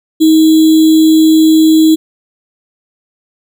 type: tone with sample-and-hold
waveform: sine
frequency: 316.7 Hz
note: D#4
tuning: 31 cents sharp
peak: -3 dBFS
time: 0.2-1.96 s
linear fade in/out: 20 ms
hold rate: 3675 Hz
effects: none